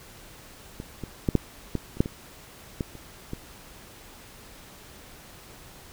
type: clicks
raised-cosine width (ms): 3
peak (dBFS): -22 / -20 / -9 / -6 / -13 / -27 / -6 / -19 / -14 / -29 / -19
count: 11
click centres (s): 0.801 / 1.037 / 1.288 / 1.353 / 1.753 / 1.97 / 2.005 / 2.059 / 2.808 / 2.953 / 3.334
effects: pink hiss -48 dBFS RMS until 5.92 s